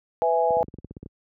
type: chord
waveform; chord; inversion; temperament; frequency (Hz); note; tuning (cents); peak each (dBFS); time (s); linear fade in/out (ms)
sine; E major; second; equal with one note detuned; 499.3 / 659.3 / 830.6; B4 / E5 / G#5; +19 / 0 / 0; -23; 0.22-0.63; 0
type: clicks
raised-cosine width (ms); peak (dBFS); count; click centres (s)
3; -25; 12; 0.507 / 0.569 / 0.609 / 0.641 / 0.683 / 0.741 / 0.786 / 0.846 / 0.91 / 0.968 / 1.03 / 1.061
effects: high-pass 60 Hz 12 dB/octave